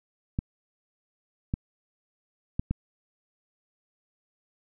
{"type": "clicks", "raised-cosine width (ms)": 5, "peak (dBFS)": -14, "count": 4, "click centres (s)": [0.389, 1.539, 2.595, 2.71], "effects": []}